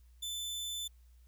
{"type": "tone", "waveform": "sawtooth", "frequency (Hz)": 3520, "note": "A7", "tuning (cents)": 0, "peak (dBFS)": -34, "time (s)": [0.22, 0.88], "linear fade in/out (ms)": 10, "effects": ["added 60 Hz sine -57 dBFS peak until 1.27 s", "white hiss -75 dBFS RMS until 1.27 s"]}